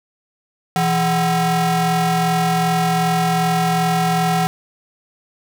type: ring-modulated tone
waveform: 45% pulse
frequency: 291.8 Hz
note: D4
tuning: 11 cents flat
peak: -12 dBFS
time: 0.76-4.47 s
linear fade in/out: 0 ms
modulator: 459 Hz
effects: none